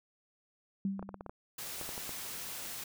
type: tone with exponential decay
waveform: sine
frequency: 195.4 Hz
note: G3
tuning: 5 cents flat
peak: -28 dBFS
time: 0.85-1.29 s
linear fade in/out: 2 ms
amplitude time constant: 95 ms
type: clicks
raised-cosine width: 1 ms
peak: -28 dBFS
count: 11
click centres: 0.994 / 1.027 / 1.091 / 1.143 / 1.209 / 1.263 / 1.295 / 1.813 / 1.891 / 1.979 / 2.093 s
type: noise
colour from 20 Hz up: white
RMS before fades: -42 dBFS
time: 1.58-2.84 s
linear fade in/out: 5 ms
effects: none